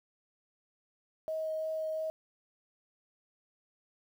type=tone with vibrato; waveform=sine; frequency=632 Hz; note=D#5; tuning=27 cents sharp; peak=-32 dBFS; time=1.28-2.1 s; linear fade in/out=0 ms; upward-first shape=triangle; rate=2.9 Hz; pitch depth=8 cents each way; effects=10-bit